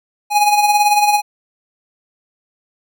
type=tone with tremolo; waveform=square; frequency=830.6 Hz; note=G#5; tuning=in tune; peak=-9 dBFS; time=0.3-1.22 s; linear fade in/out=50 ms; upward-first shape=sine; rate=18 Hz; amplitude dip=55%; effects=none